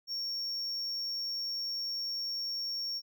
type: tone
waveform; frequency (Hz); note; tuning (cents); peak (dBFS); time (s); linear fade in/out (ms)
triangle; 5510; F8; -24; -32; 0.07-3.02; 50
effects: none

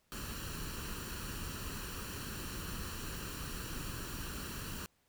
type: noise with comb filter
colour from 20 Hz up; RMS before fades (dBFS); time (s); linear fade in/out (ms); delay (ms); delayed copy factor
pink; -42; 0.12-4.86; 0; 0.7; +0.65
effects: pink hiss -74 dBFS RMS until 5.08 s

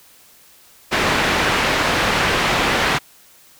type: low-pass noise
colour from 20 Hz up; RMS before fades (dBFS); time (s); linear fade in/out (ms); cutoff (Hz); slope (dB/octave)
white; -18; 0.91-2.99; 20; 2300; 12
effects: white hiss -49 dBFS RMS until 3.59 s

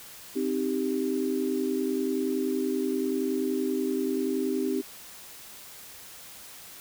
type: chord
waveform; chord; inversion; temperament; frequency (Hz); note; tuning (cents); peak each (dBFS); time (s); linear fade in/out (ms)
sine; C minor; none; equal with one note detuned; 260.6 / 311.1 / 392; C4 / Eb4 / G4; -7 / 0 / 0; -29 / -31 / -29; 0.35-4.82; 20
effects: white hiss -46 dBFS RMS until 6.8 s

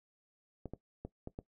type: clicks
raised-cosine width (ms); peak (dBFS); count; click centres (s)
2; -28; 5; 0.657 / 0.736 / 1.05 / 1.274 / 1.389
effects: noise-tail reverb RT60 0.1 s tail -17 dB re dry

